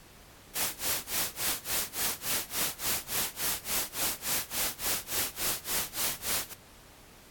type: noise with tremolo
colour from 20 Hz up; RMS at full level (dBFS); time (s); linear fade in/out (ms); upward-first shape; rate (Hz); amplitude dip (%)
white; -28; 0.55-6.54; 10; sine; 3.5; 95
effects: pink hiss -54 dBFS RMS until 7.3 s + AAC 64 kbps

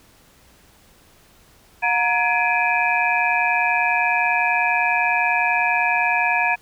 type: tone cluster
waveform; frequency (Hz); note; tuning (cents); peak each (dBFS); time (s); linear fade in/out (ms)
sine; 721 / 937 / 1687 / 2366 / 2516; F#5 / A#5 / G#6 / D7 / D#7; -45 / +9 / +27 / +12 / +19; -23; 1.82-6.56; 20
effects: pink hiss -53 dBFS RMS until 6.61 s

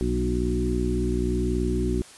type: harmonic tone with a mistuned harmonic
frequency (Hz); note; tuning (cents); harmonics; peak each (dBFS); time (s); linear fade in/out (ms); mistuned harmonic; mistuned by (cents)
61; B1; -21; 1 / 2 / 3 / 4 / 5 / 6; -26 / -32 / -31 / -30 / -31 / -28; 0.01-2.02; 0; 4; -18
effects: white hiss -47 dBFS RMS until 2.17 s + resampled to 24000 Hz

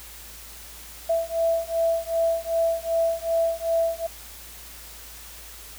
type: beating tone pair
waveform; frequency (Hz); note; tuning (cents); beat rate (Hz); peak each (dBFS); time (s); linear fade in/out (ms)
sine; 662 / 664.6; E5 / E5; +7 / +14; 2.6; -24; 1.09-4.07; 10
effects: added 56 Hz sine -47 dBFS peak until 5.78 s + white hiss -43 dBFS RMS until 5.78 s

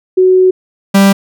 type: tone pair in turn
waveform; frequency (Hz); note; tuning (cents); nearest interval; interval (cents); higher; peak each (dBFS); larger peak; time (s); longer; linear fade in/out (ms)
sine / 45% pulse; 371.4 / 196.74; F#4 / G3; +7 / +7; major seventh; 1100; first; -4; neither; 0.17-0.51 / 0.94-1.13; first; 10
effects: none

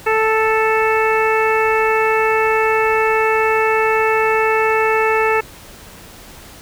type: harmonic tone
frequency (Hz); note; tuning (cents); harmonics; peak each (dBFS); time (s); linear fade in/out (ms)
440; A4; 0; 1 / 2 / 3 / 4 / 5 / 6; -16 / -19 / -21 / -22 / -23 / -24; 0.06-5.41; 10
effects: pink hiss -39 dBFS RMS until 6.61 s

